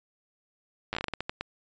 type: slowing click train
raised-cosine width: 0.3 ms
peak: -15 dBFS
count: 12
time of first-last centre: 0.93-1.41 s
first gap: 9 ms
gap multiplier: 1.29
effects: resampled to 16000 Hz